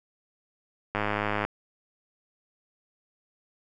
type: click train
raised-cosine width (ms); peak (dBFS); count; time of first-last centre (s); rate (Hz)
0.5; -12; 53; 0.95-1.45; 104
effects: none